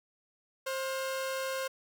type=tone pair together; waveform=sawtooth; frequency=530 / 1423.9 Hz; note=C5 / F6; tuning=+22 / +33 cents; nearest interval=octave + perfect fourth; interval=1711 cents; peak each=-29 / -39 dBFS; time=0.66-1.68 s; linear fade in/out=10 ms; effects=none